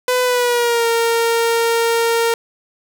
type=tone with pitch glide; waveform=sawtooth; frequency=501 to 462.1 Hz; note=B4 to A#4; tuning=+25 to -15 cents; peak=-10 dBFS; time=0.08-2.34 s; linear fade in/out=2 ms; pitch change=-140 cents; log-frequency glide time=0.23-0.87 s; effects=none